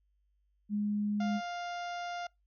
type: tone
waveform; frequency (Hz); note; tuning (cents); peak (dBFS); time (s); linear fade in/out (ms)
sine; 207.5; G#3; -1; -29; 0.69-1.41; 50
type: harmonic tone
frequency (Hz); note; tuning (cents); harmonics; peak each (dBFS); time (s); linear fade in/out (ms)
701; F5; +6; 1 / 2 / 3 / 4 / 5 / 6 / 7 / 8 / 9; -37 / -44 / -50 / -52 / -53 / -59 / -56 / -58 / -61; 1.2-2.27; 5
effects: noise-tail reverb RT60 0.2 s tail -26 dB re dry + added 50 Hz sine -70 dBFS peak until 2.46 s